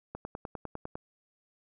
click train, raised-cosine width 1 ms, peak -24 dBFS, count 9, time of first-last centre 0.15-0.955 s, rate 9.94 Hz, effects none

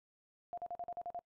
sine tone bursts, 700 Hz, F5, 4 cents sharp, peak -39 dBFS, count 8, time 0.53-1.191 s, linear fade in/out 0 ms, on 45 ms, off 43 ms, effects noise-tail reverb RT60 0.1 s tail -25 dB re dry

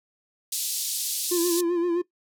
white band-pass noise, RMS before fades -29 dBFS, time 0.52-1.61 s, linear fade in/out 5 ms, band 3600 to 13000 Hz, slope 24 dB/octave
triangle tone with vibrato, 345.8 Hz, F4, 17 cents flat, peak -19 dBFS, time 1.31-2.02 s, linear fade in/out 10 ms, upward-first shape sine, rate 7.7 Hz, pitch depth 53 cents each way
effects noise-tail reverb RT60 0.1 s tail -18 dB re dry

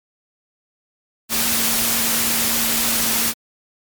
sine tone in noise, 229.7 Hz, A#3, 25 cents flat, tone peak -29 dBFS, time 1.29-3.34 s, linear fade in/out 50 ms, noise white, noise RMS -19 dBFS, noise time 1.29-3.34 s, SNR -13 dB, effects MP3 96 kbps

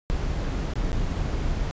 brown noise with dropouts, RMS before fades -26 dBFS, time 0.1-1.71 s, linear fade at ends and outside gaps 0 ms, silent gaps 0.736-0.756 / 0.918-0.93 s, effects resampled to 16000 Hz

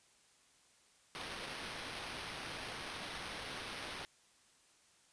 white noise with sample-and-hold, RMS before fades -45 dBFS, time 1.15-4.05 s, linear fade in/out 0 ms, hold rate 7350 Hz, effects white hiss -68 dBFS RMS until 5.12 s + resampled to 22050 Hz

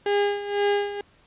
35% pulse tone with tremolo, 406.9 Hz, G#4, 35 cents flat, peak -17 dBFS, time 0.06-1.01 s, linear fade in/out 2 ms, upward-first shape sine, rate 2 Hz, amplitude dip 75%, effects pink hiss -58 dBFS RMS until 1.26 s + resampled to 8000 Hz

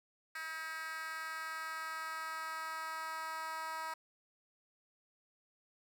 10% pulse tone with high-pass filter sweep, 319.8 Hz, D#4, 48 cents sharp, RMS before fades -42 dBFS, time 0.35-3.94 s, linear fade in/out 5 ms, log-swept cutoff 1600 to 1000 Hz, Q 2.5, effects none

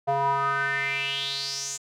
square tone with band-pass filter sweep, 138.59 Hz, C#3, in tune, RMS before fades -27 dBFS, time 0.07-1.78 s, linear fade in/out 20 ms, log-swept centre 730 to 7200 Hz, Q 5.9, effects none

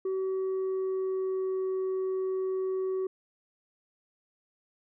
sine tone with pitch glide, 380 to 377.4 Hz, F#4 to F#4, +46 to +34 cents, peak -25 dBFS, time 0.05-3.07 s, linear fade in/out 5 ms, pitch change -12 cents, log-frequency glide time 0.21-1.67 s, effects tanh soft clip ceiling -27 dBFS

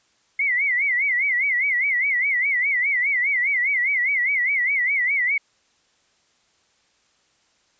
sine tone with vibrato, 2100 Hz, C7, 6 cents sharp, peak -18 dBFS, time 0.39-5.38 s, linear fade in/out 5 ms, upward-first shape sine, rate 4.9 Hz, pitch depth 150 cents each way, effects white hiss -63 dBFS RMS until 7.79 s + resampled to 16000 Hz

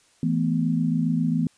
sine chord, E suspended fourth, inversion none, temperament just, 164.81 / 219.8 / 247.2 Hz, E3 / A3 / B3, 0 / -2 / +2 cents, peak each -23 / -27 / -24 dBFS, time 0.23-1.47 s, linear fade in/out 2 ms, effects white hiss -60 dBFS RMS until 1.57 s + resampled to 22050 Hz

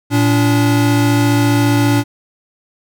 square tone pair together, 114.3 / 288 Hz, A#2 / D4, -34 / -34 cents, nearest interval octave + major third, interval 1600 cents, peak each -14 dBFS, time 0.1-2.04 s, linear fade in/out 50 ms, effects none

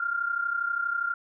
sine tone pair together, 1388 / 1420.4 Hz, F6 / F6, -11 / +29 cents, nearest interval unison, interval 40 cents, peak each -27 / -31 dBFS, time 0-1.14 s, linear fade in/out 5 ms, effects none

